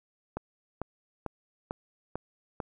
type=click train; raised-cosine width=1 ms; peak=-19 dBFS; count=6; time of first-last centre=0.37-2.602 s; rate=2.24 Hz; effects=none